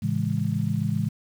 sine chord, A major seventh, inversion none, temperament just, 110 / 137.5 / 165 / 206.2 Hz, A2 / C#3 / E3 / G#3, 0 / -14 / +2 / -12 cents, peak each -28 dBFS, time 0.02-1.09 s, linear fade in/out 10 ms, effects 8-bit

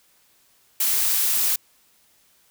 blue noise, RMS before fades -21 dBFS, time 0.8-1.56 s, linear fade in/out 5 ms, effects white hiss -60 dBFS RMS until 2.5 s

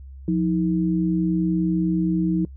sine tone pair together, 177.44 / 318 Hz, F3 / D#4, +28 / +38 cents, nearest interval minor seventh, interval 1010 cents, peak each -20 / -22 dBFS, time 0.28-2.45 s, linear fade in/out 2 ms, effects noise-tail reverb RT60 0.1 s tail -23 dB re dry + added 67 Hz sine -37 dBFS peak until 2.56 s

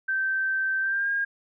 sine tone with pitch glide, 1554 to 1620 Hz, G6 to G#6, -16 to -43 cents, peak -23 dBFS, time 0.08-1.25 s, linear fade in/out 10 ms, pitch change +73 cents, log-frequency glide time 0.8-1.1 s, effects none

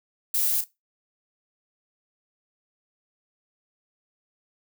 violet noise with echo, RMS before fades -24 dBFS, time 0.34-0.61 s, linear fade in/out 5 ms, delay 33 ms, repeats 1, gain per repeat -10 dB, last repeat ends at 0.643 s, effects noise-tail reverb RT60 0.2 s tail -18 dB re dry

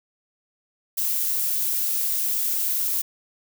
violet noise, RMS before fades -24 dBFS, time 0.97-3.02 s, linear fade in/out 10 ms, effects none

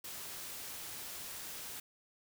white noise, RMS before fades -45 dBFS, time 0.04-1.8 s, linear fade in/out 5 ms, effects none

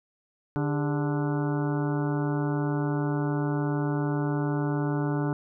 harmonic tone with a mistuned harmonic, 146.83 Hz, D3, in tune, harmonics 1 / 2 / 3 / 4 / 5 / 6 / 7 / 8 / 9 / 10, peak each -27 / -29 / -34 / -40 / -41 / -39 / -44 / -45 / -45 / -42 dBFS, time 0.56-5.33 s, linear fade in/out 0 ms, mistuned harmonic 3, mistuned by -120 cents, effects none

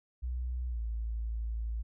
sine tone with pitch glide, 61.74 to 55.97 Hz, B1 to A1, 0 to +30 cents, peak -32 dBFS, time 0.22-1.83 s, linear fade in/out 20 ms, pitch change -170 cents, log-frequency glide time 0.68-0.81 s, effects none

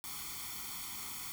white noise with comb filter, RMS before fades -43 dBFS, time 0.04-1.32 s, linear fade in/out 0 ms, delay 0.9 ms, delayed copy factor +0.9, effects none

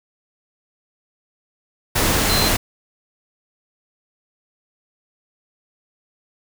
sine tone in noise, 4100 Hz, C8, 36 cents flat, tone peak -21 dBFS, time 2.29-2.49 s, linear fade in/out 10 ms, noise pink, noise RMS -18 dBFS, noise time 1.95-2.57 s, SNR -6 dB, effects none

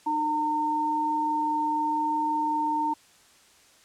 sine tone pair together, 304.3 / 912 Hz, D#4 / A#5, -38 / -38 cents, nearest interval octave + perfect fifth, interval 1900 cents, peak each -31 / -24 dBFS, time 0.06-2.94 s, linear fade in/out 10 ms, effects white hiss -57 dBFS RMS until 3.84 s + low-pass 9000 Hz 12 dB/octave

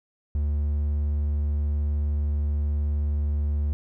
triangle tone, 73.42 Hz, D2, in tune, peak -20 dBFS, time 0.35-3.73 s, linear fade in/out 0 ms, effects none

